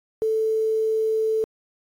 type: tone with quantisation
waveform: sine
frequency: 440.2 Hz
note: A4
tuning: 1 cent sharp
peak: -19 dBFS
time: 0.22-1.44 s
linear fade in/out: 0 ms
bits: 8
effects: AAC 64 kbps